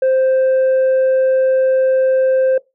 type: tone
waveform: sine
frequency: 523.3 Hz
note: C5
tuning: in tune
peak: -8 dBFS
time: 0.02-2.58 s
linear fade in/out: 5 ms
effects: noise-tail reverb RT60 0.2 s tail -22 dB re dry + tanh soft clip ceiling -10 dBFS